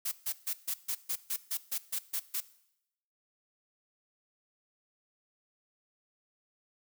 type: noise bursts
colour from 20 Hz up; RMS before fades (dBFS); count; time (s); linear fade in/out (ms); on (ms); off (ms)
blue; -33; 12; 0.05-2.406; 10; 68; 140
effects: noise-tail reverb RT60 0.8 s tail -18 dB re dry